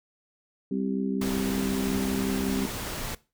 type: harmonic tone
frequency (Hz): 65.41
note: C2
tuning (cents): 0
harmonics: 3 / 4 / 5 / 6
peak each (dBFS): -29 / -29 / -41 / -34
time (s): 0.71-2.66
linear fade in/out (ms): 5
type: noise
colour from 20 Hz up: pink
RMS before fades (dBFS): -34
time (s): 1.21-3.15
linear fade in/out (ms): 5
effects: noise-tail reverb RT60 0.3 s tail -20 dB re dry